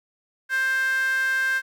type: tone with high-pass filter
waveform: sawtooth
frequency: 526 Hz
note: C5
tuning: 9 cents sharp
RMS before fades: -23 dBFS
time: 0.49-1.62 s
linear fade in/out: 50 ms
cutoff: 1600 Hz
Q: 9.9
effects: none